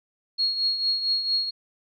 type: tone with tremolo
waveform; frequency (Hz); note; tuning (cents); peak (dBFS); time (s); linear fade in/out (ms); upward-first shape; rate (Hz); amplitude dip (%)
sine; 4300; C8; +47; -19; 0.38-1.51; 20; triangle; 4.4; 65
effects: none